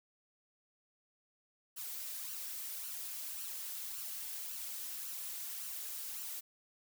blue noise with flanger, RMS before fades -43 dBFS, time 1.76-6.41 s, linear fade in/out 20 ms, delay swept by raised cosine 0.68 to 3.38 ms, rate 1.8 Hz, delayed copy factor +0.55, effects none

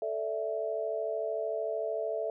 sine chord, A suspended fourth, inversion none, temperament just, 440 / 586.7 / 660 Hz, A4 / D5 / E5, 0 / -2 / +2 cents, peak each -35 / -37 / -33 dBFS, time 0.02-2.3 s, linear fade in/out 2 ms, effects none

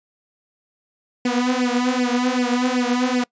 sawtooth tone with flanger, 248.4 Hz, B3, 10 cents sharp, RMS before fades -20 dBFS, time 1.25-3.24 s, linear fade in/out 5 ms, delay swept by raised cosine 0.38 to 5.08 ms, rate 2.6 Hz, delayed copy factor +0.9, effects noise-tail reverb RT60 0.1 s tail -24 dB re dry + resampled to 16000 Hz

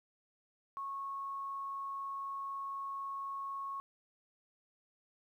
sine tone, 1099 Hz, C#6, 15 cents flat, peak -38 dBFS, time 0.77-3.8 s, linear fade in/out 0 ms, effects 12-bit

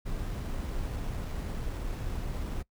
brown noise with sample-and-hold, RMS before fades -34 dBFS, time 0.05-2.63 s, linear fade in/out 20 ms, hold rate 8820 Hz, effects noise-tail reverb RT60 0.1 s tail -22 dB re dry

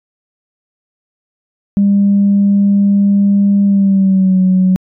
sine tone with pitch glide, 200.4 to 185.9 Hz, G3 to F#3, +38 to +8 cents, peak -6 dBFS, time 1.77-4.76 s, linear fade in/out 0 ms, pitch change -130 cents, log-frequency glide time 3.64-4.4 s, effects tanh soft clip ceiling -3 dBFS

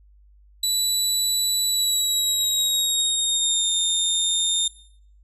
25% pulse tone with pitch glide, 3951 to 3644 Hz, B7 to A#7, 0 to -40 cents, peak -15 dBFS, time 0.63-4.68 s, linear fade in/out 5 ms, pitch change -140 cents, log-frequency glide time 1.66-3.69 s, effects noise-tail reverb RT60 0.6 s tail -17 dB re dry + added 50 Hz sine -50 dBFS peak until 5.23 s

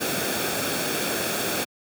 pink noise with comb filter, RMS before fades -26 dBFS, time 0-1.65 s, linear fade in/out 20 ms, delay 1 ms, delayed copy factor -0.5, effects high-pass 150 Hz 12 dB/octave

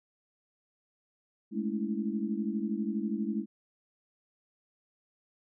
sine chord, A major seventh, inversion third, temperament equal with one note detuned, 207.7 / 220 / 282.4 / 329.6 Hz, G#3 / A3 / C#4 / E4, 0 / 0 / +32 / 0 cents, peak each -33 / -34 / -39 / -37 dBFS, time 1.51-3.46 s, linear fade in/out 50 ms, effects none

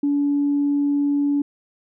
sine tone, 286.2 Hz, D4, 45 cents flat, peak -16 dBFS, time 0.03-1.42 s, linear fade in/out 5 ms, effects tanh soft clip ceiling -12 dBFS

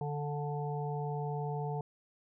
harmonic tone with a mistuned harmonic, 146.83 Hz, D3, in tune, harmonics 1 / 3 / 5 / 6, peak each -35 / -40 / -42 / -43 dBFS, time 0.01-1.81 s, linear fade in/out 2 ms, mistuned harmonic 5, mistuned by -18 cents, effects none

